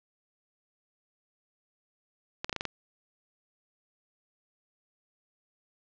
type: clicks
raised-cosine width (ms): 0.2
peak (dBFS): -14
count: 6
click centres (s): 2.445 / 2.495 / 2.528 / 2.563 / 2.609 / 2.653
effects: low-pass 5000 Hz 12 dB/octave

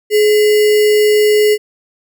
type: tone with sample-and-hold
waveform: sine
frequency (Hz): 422.7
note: G#4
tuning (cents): +31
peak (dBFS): -7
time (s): 0.1-1.58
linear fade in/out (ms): 50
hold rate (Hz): 2450
effects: none

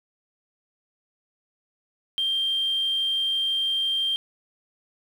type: tone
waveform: sine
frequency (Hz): 3173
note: G7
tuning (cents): +20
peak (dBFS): -21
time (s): 2.18-4.16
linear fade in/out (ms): 0
effects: tanh soft clip ceiling -17 dBFS + 8-bit

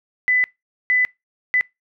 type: tone bursts at uneven times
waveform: sine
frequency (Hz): 2000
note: B6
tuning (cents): +21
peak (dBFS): -14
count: 3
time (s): 0.28-0.44 / 0.9-1.05 / 1.54-1.61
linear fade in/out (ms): 0
effects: noise-tail reverb RT60 0.2 s tail -24 dB re dry

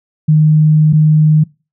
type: tone pair in turn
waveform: sine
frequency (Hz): 154.1 / 154.1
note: D#3 / D#3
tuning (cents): -16 / -16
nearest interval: unison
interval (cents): 0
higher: neither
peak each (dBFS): -5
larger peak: neither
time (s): 0.28-0.93 / 0.93-1.44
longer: first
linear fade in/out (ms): 10
effects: noise-tail reverb RT60 0.3 s tail -24 dB re dry

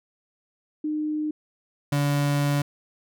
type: tone pair in turn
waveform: sine / 35% pulse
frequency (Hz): 304.7 / 143.8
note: D#4 / D3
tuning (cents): -36 / -36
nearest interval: octave + minor second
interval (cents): 1300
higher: first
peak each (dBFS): -24 / -19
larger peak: second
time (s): 0.84-1.31 / 1.92-2.62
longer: second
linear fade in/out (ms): 5
effects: none

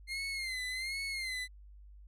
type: tone with vibrato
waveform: 30% pulse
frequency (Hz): 2100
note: C7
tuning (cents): +6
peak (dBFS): -33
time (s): 0.07-1.48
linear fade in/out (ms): 50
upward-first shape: sine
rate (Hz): 1.3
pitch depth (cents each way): 85
effects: added 50 Hz sine -51 dBFS peak until 2.07 s + low-pass 11000 Hz 12 dB/octave

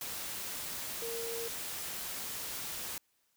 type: tone in noise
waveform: sine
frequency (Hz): 462.4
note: A#4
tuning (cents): -14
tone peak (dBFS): -38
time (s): 1.02-1.48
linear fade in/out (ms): 2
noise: white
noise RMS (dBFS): -40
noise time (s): 0.01-2.98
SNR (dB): -1
effects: white hiss -75 dBFS RMS until 3.36 s

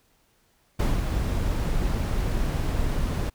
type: noise with ADSR envelope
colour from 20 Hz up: brown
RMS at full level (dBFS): -21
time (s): 0.79-3.3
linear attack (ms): 9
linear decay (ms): 180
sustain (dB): -4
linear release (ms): 10
effects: pink hiss -65 dBFS RMS until 3.34 s

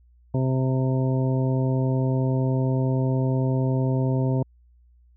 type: harmonic tone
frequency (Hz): 130.81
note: C3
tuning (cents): 0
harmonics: 1 / 2 / 3 / 4 / 5 / 7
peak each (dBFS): -21 / -27 / -31 / -33 / -35 / -38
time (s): 0.34-4.43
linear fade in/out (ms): 5
effects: added 60 Hz sine -53 dBFS peak until 5.16 s

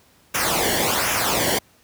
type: noise with flanger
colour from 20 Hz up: pink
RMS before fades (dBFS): -21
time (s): 0.34-1.59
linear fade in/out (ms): 10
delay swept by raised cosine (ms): 0.23 to 0.81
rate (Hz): 1.3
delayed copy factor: -0.7
effects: pink hiss -56 dBFS RMS until 1.83 s + high-pass 60 Hz 12 dB/octave

